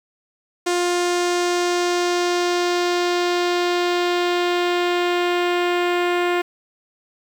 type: tone with low-pass filter sweep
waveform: sawtooth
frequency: 352.6 Hz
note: F4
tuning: 17 cents sharp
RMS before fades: -20 dBFS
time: 0.66-6.42 s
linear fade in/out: 10 ms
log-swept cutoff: 7900 to 2500 Hz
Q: 1.5
effects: 7-bit